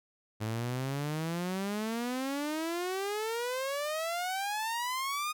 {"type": "exponential sweep", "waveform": "sawtooth", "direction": "up", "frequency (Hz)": [106.3, 1244.5], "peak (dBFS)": -28, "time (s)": [0.4, 5.33], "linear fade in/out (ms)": 20, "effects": []}